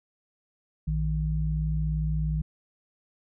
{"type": "tone pair together", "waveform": "sine", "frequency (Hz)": [58.27, 155.56], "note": ["A#1", "D#3"], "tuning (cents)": [0, 0], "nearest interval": "octave + perfect fourth", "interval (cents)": 1700, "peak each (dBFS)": -27, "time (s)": [0.87, 2.42], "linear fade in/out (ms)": 10, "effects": []}